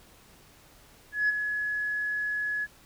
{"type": "tone with ADSR envelope", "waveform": "sine", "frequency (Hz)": 1693, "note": "G#6", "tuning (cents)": 33, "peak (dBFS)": -19, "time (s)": [1.12, 2.67], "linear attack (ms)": 170, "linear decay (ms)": 20, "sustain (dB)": -8, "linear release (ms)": 37, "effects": ["tanh soft clip ceiling -18 dBFS", "pink hiss -56 dBFS RMS until 2.85 s"]}